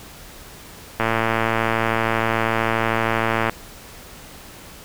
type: click train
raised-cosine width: 0.5 ms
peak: -4 dBFS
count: 283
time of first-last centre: 1-3.496 s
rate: 113 Hz
effects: pink hiss -41 dBFS RMS until 4.84 s